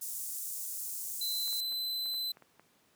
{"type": "high-pass noise", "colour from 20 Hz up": "pink", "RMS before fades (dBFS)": -39, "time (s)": [0.01, 1.61], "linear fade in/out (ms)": 10, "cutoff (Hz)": 7400, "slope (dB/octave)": 24}
{"type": "tone", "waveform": "45% pulse", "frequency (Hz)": 4034, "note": "B7", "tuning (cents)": 36, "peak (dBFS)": -32, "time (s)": [1.21, 2.32], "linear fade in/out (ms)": 5}
{"type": "clicks", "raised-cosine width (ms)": 0.5, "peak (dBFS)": -39, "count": 8, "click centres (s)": [1.477, 1.529, 1.723, 2.06, 2.142, 2.371, 2.423, 2.596]}
{"effects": ["pink hiss -68 dBFS RMS until 2.95 s", "high-pass 150 Hz 12 dB/octave"]}